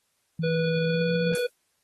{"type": "tone with pitch glide", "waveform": "sine", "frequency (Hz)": [163.3, 171.22], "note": ["E3", "F3"], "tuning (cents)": [-16, -34], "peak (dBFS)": -25, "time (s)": [0.39, 1.35], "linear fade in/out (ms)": 5, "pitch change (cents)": 82, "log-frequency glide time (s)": [0.85, 1.07]}
{"type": "harmonic tone", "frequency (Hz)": 489.4, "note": "B4", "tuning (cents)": -16, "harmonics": [1, 3, 5, 7, 9], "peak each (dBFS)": [-25, -35, -39, -42, -44], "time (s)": [0.43, 1.47], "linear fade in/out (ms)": 10}
{"type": "noise with exponential decay", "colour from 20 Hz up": "violet", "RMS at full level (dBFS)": -27, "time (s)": [1.35, 1.55], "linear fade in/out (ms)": 1, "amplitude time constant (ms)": 42}
{"effects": ["white hiss -72 dBFS RMS until 1.83 s", "AAC 32 kbps"]}